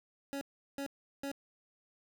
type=tone bursts; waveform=25% pulse; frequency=278.2 Hz; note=C#4; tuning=6 cents sharp; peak=-33 dBFS; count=3; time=0.33-1.316 s; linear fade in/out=0 ms; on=82 ms; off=370 ms; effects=none